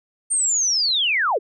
sine linear sweep, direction down, 8870 to 329.6 Hz, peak -17 dBFS, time 0.3-1.39 s, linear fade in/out 20 ms, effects none

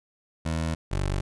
20% pulse tone pair in turn, 80.7 / 47.98 Hz, E2 / G1, -36 / -36 cents, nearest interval major sixth, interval 900 cents, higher first, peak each -21 / -20 dBFS, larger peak second, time 0.45-0.75 / 0.91-1.21 s, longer neither, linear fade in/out 10 ms, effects resampled to 24000 Hz

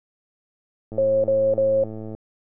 click train, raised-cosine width 2 ms, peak -22 dBFS, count 135, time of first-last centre 0.92-2.149 s, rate 109 Hz
sine tone bursts, 540 Hz, C#5, 45 cents flat, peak -16 dBFS, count 3, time 0.98-1.838 s, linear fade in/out 2 ms, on 260 ms, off 39 ms
effects none

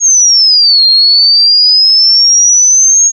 sine exponential two-way sweep, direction down then up, 6620 to 4186 to 6620 Hz, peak -3 dBFS, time 0-3.12 s, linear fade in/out 50 ms, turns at 0.85 s, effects none

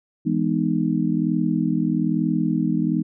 sine chord, E major seventh, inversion none, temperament just, 164.81 / 206 / 247.2 / 309 Hz, E3 / G#3 / B3 / D#4, 0 / -14 / +2 / -12 cents, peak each -24 dBFS, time 0.25-3.03 s, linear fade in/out 20 ms, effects none

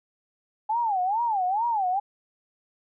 sine tone with vibrato, 830.6 Hz, G#5, in tune, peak -22 dBFS, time 0.69-2 s, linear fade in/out 10 ms, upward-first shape sine, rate 2.3 Hz, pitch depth 240 cents each way, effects none

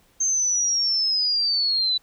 sine linear sweep, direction down, 6360 to 3951 Hz, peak -19 dBFS, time 0.2-1.98 s, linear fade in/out 10 ms, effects pink hiss -60 dBFS RMS until 2.02 s

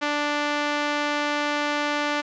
sawtooth tone with band-pass filter, 293.7 Hz, D4, in tune, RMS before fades -25 dBFS, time 0.01-2.22 s, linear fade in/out 20 ms, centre 1800 Hz, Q 0.62, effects resampled to 16000 Hz + 9-bit

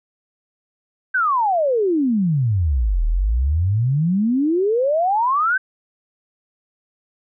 sine exponential two-way sweep, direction down then up, 1577 to 37.69 to 1577 Hz, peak -15 dBFS, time 1.14-5.58 s, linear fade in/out 10 ms, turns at 3.05 s, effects none

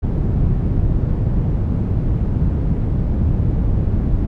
white low-pass noise, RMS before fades -17 dBFS, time 0.02-4.27 s, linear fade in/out 20 ms, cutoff 120 Hz, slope 12 dB/octave, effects none

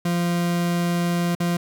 40% pulse tone with dropouts, 173.3 Hz, F3, 13 cents flat, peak -19 dBFS, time 0.05-1.57 s, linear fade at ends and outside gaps 5 ms, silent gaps 1.351-1.401 s, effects none

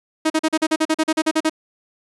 sawtooth tone bursts, 315.4 Hz, D#4, 24 cents sharp, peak -11 dBFS, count 14, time 0.25-1.497 s, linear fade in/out 10 ms, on 51 ms, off 41 ms, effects resampled to 24000 Hz

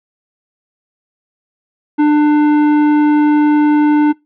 sine tone with tanh clipping, 298.2 Hz, D4, 27 cents sharp, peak -9 dBFS, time 1.98-4.13 s, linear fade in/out 20 ms, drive 12 dB, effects noise-tail reverb RT60 0.2 s tail -23 dB re dry

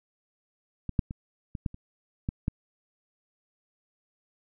clicks, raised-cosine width 5 ms, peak -20 / -10 / -23 / -22 / -16 / -30 / -16 / -14 dBFS, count 8, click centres 0.893 / 0.992 / 1.109 / 1.552 / 1.662 / 1.744 / 2.289 / 2.481 s, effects none

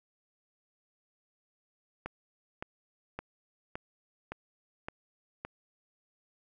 click train, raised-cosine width 0.5 ms, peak -22 dBFS, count 7, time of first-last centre 2.06-5.45 s, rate 1.77 Hz, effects none

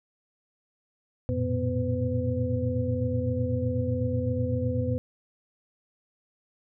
sine tone cluster, 89.5 / 112.6 / 120.6 / 248.4 / 505 Hz, F2 / A2 / B2 / B3 / B4, +43 / +40 / -41 / +10 / +39 cents, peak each -31 dBFS, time 1.29-4.98 s, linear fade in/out 0 ms, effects none

